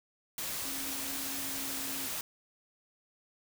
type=tone in noise; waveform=sine; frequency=272.4 Hz; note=C#4; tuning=30 cents flat; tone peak=-45 dBFS; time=0.65-2.07 s; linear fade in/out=2 ms; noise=white; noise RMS=-37 dBFS; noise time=0.38-2.21 s; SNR=-11 dB; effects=none